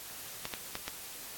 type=clicks; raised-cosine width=0.2 ms; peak=-18 dBFS; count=4; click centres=0.454 / 0.538 / 0.754 / 0.88 s; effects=white hiss -45 dBFS RMS until 1.37 s + AAC 64 kbps